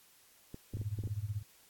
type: clicks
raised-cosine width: 3 ms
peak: -31 dBFS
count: 7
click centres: 0.544 / 0.738 / 0.77 / 0.815 / 0.989 / 1.038 / 1.074 s
type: tone with tremolo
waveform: sine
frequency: 103.83 Hz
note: G#2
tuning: in tune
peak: -31 dBFS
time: 0.73-1.43 s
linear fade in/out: 20 ms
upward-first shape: sine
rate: 16 Hz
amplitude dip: 90%
effects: white hiss -63 dBFS RMS until 1.69 s + AAC 64 kbps